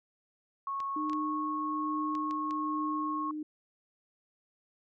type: tone with pitch glide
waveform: sine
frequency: 1100 to 1090.5 Hz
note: C#6 to C#6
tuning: -14 to -29 cents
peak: -32 dBFS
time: 0.67-3.31 s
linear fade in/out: 2 ms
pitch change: -15 cents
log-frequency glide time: 1.21-2.75 s
type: clicks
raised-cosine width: 0.2 ms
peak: -29 dBFS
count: 6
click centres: 0.803 / 1.097 / 1.132 / 2.152 / 2.31 / 2.509 s
type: tone with tremolo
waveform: sine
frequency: 304.6 Hz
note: D#4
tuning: 37 cents flat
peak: -32 dBFS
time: 0.96-3.43 s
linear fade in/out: 5 ms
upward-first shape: triangle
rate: 1.2 Hz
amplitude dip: 35%
effects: none